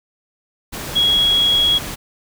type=tone in noise; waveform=sine; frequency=3322 Hz; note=G#7; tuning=in tune; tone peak=-12 dBFS; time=0.95-1.79 s; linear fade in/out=20 ms; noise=pink; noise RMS=-28 dBFS; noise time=0.72-1.96 s; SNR=+13 dB; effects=none